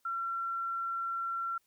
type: tone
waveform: sine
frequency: 1360 Hz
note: F6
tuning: 46 cents flat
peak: -32 dBFS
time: 0.05-1.58 s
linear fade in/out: 5 ms
effects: white hiss -74 dBFS RMS until 1.66 s